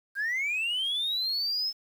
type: linear sweep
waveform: sine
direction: up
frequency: 1561 to 5260 Hz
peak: -25 dBFS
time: 0.15-1.73 s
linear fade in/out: 50 ms
effects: tanh soft clip ceiling -24 dBFS + 9-bit